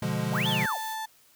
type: chord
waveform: square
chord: B diminished seventh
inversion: none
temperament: equal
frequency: 123.47 / 146.83 / 174.61 / 207.7 Hz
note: B2 / D3 / F3 / Ab3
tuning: 0 / 0 / 0 / 0 cents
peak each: -33 dBFS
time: 0.02-0.66 s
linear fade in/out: 5 ms
type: linear two-way sweep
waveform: sine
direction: up then down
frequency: 327.1 to 3591 to 444.1 Hz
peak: -27 dBFS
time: 0.31-0.78 s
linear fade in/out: 50 ms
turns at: 0.48 s
type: noise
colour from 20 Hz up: blue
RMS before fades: -43 dBFS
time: 0.31-0.97 s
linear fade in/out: 50 ms
type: tone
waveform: 35% pulse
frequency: 880 Hz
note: A5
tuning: in tune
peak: -30 dBFS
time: 0.45-1.06 s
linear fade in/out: 10 ms
effects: white hiss -60 dBFS RMS until 1.35 s